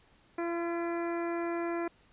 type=harmonic tone with a mistuned harmonic; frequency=340.4 Hz; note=F4; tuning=44 cents flat; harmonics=1 / 2 / 3 / 4 / 5 / 6 / 7; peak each=-32 / -38 / -42 / -44 / -46 / -48 / -49 dBFS; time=0.38-1.88 s; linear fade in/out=5 ms; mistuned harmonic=6; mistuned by=-27 cents; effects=pink hiss -64 dBFS RMS until 2.12 s + resampled to 8000 Hz